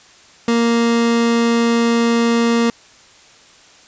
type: tone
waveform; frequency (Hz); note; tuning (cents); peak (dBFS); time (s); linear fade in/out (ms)
30% pulse; 233.1; A#3; 0; -10; 0.48-2.7; 2
effects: white hiss -46 dBFS RMS until 3.87 s + resampled to 16000 Hz